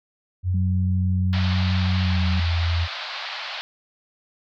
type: tone with pitch glide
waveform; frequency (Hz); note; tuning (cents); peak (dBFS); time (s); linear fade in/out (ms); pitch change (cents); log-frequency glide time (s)
sine; 91.2 to 84.6; F#2 to E2; -24 to +45; -19; 0.43-2.88; 50; -131; 1.95-2.26
type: tone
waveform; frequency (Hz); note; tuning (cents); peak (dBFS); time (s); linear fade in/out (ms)
sine; 185.1; F#3; +1; -25; 0.54-2.4; 5
type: band-pass noise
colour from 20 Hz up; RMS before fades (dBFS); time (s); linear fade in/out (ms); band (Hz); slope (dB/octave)
white; -32; 1.33-3.61; 0; 600 to 4500; 48
effects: none